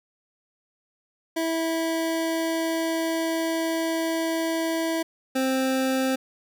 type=tone pair in turn; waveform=25% pulse; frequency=327 / 262.9 Hz; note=E4 / C4; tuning=-14 / +8 cents; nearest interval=major third; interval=378 cents; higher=first; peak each=-20 / -18 dBFS; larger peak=second; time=1.36-5.03 / 5.35-6.16 s; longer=first; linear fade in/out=10 ms; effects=none